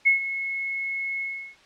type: tone with ADSR envelope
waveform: sine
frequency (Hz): 2181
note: C#7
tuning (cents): -29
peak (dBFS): -13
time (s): 0.05-1.56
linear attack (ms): 21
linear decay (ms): 120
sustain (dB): -13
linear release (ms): 350
effects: white hiss -54 dBFS RMS until 1.65 s + low-pass 4000 Hz 12 dB/octave